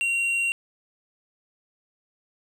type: tone with hard clipping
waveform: sine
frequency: 2753 Hz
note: F7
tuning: 25 cents flat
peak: -23 dBFS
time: 0.01-0.52 s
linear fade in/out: 0 ms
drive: 5 dB
effects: none